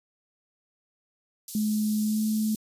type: high-pass noise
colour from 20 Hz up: white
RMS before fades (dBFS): -38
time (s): 1.48-2.56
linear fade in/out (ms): 2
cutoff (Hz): 4200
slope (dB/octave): 24
type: tone with pitch glide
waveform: sine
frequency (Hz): 213.1 to 216.3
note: G#3 to A3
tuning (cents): +45 to -29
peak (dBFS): -23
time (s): 1.55-2.55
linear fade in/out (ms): 2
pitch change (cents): +26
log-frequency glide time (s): 2.02-2.22
effects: resampled to 32000 Hz